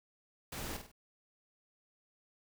pink noise with echo, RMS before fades -42 dBFS, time 0.52-0.77 s, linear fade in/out 5 ms, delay 49 ms, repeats 3, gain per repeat -7 dB, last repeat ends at 0.917 s, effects none

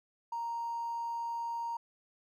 triangle tone with hard clipping, 932.3 Hz, A#5, in tune, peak -34 dBFS, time 0.32-1.77 s, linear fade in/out 5 ms, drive 3 dB, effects none

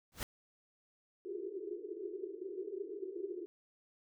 pink noise with exponential growth, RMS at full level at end -34 dBFS, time 0.12-0.23 s, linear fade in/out 0 ms, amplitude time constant 23 ms
pink band-pass noise, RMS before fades -43 dBFS, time 1.25-3.46 s, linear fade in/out 0 ms, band 350 to 420 Hz, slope 96 dB/octave
effects none

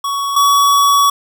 square tone pair in turn, 1120 / 1129.7 Hz, C#6 / C#6, +18 / +32 cents, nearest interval unison, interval 14 cents, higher second, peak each -17 / -9 dBFS, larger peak second, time 0.04-0.36 / 0.36-1.1 s, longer second, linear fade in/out 5 ms, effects none

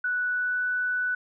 sine tone with pitch glide, 1479 to 1488.4 Hz, F#6 to F#6, -1 to +10 cents, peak -24 dBFS, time 0.04-1.15 s, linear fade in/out 5 ms, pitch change +11 cents, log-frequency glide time 0.3-0.63 s, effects none

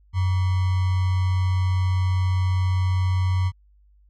sine tone with sample-and-hold, 92.5 Hz, F#2, in tune, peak -18 dBFS, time 0.13-3.52 s, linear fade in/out 50 ms, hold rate 1050 Hz, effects added 50 Hz sine -53 dBFS peak until 4.09 s + low-pass 5000 Hz 12 dB/octave

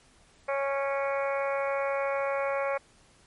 harmonic tone with a mistuned harmonic, 276.4 Hz, C#4, 5 cents flat, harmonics 2 / 3 / 4 / 5 / 6 / 7 / 8 / 9, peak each -28 / -36 / -35 / -38 / -42 / -43 / -38 / -45 dBFS, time 0.48-2.78 s, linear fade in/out 10 ms, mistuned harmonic 9, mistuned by -40 cents, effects pink hiss -60 dBFS RMS until 3.26 s + MP3 48 kbps

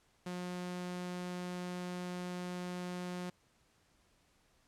sawtooth tone, 179.2 Hz, F3, 45 cents sharp, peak -35 dBFS, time 0.26-3.3 s, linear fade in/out 5 ms, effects pink hiss -71 dBFS RMS until 4.67 s + low-pass 10000 Hz 12 dB/octave

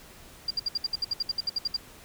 sine tone bursts, 4779 Hz, D8, 29 cents sharp, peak -24 dBFS, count 15, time 0.48-1.766 s, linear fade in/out 5 ms, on 26 ms, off 64 ms, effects pink hiss -50 dBFS RMS until 2.04 s

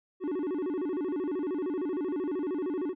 triangle tone with vibrato, 329.6 Hz, E4, in tune, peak -27 dBFS, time 0.2-2.95 s, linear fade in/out 50 ms, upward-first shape square, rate 13 Hz, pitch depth 210 cents each way, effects resampled to 8000 Hz

